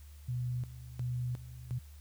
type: tone with tremolo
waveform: sine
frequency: 123.47 Hz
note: B2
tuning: in tune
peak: -32 dBFS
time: 0.28-1.79 s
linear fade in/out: 10 ms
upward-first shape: square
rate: 1.4 Hz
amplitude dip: 80%
effects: added 73 Hz sine -49 dBFS peak until 2 s + white hiss -63 dBFS RMS until 2 s